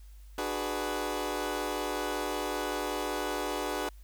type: chord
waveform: 20% pulse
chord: G# half-diminished seventh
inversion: second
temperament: equal with one note detuned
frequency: 297.4 / 370 / 415.3 / 493.9 Hz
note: D4 / F#4 / G#4 / B4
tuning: +22 / 0 / 0 / 0 cents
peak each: -32 dBFS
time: 0.38-3.89 s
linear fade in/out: 2 ms
effects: added 50 Hz sine -47 dBFS peak until 4.03 s + white hiss -65 dBFS RMS until 4.03 s